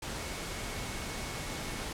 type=tone in noise; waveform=sine; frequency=2203 Hz; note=C#7; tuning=11 cents flat; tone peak=-49 dBFS; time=0.19-1.84 s; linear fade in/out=5 ms; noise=pink; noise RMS=-38 dBFS; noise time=0.02-1.93 s; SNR=-14 dB; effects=low-pass 10000 Hz 12 dB/octave